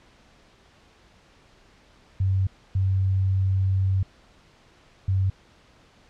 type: tone bursts at uneven times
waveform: sine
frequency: 95.5 Hz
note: G2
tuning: 45 cents flat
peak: -19 dBFS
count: 3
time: 2.2-2.47 / 2.75-4.03 / 5.08-5.3 s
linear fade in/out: 5 ms
effects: pink hiss -56 dBFS RMS until 6.09 s + low-pass 5000 Hz 12 dB/octave